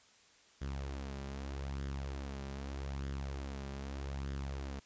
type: tone with flanger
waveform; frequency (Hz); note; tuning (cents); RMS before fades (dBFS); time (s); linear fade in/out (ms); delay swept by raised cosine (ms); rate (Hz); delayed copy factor
sawtooth; 68.6; C#2; -17; -41; 0.61-4.8; 10; 0.59 to 5.09; 0.81; +0.5
effects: white hiss -64 dBFS RMS until 4.85 s + resampled to 16000 Hz